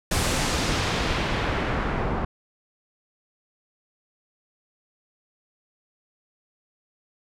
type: noise with low-pass filter sweep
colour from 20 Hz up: pink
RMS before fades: -25 dBFS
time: 0.11-2.25 s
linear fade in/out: 5 ms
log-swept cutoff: 11000 to 1100 Hz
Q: 0.9
effects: none